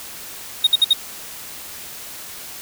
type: tone bursts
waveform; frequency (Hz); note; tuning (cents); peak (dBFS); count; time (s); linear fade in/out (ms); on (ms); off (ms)
triangle; 3729; A#7; 0; -8; 4; 0.64-0.933; 5; 29; 59
effects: white hiss -35 dBFS RMS until 2.61 s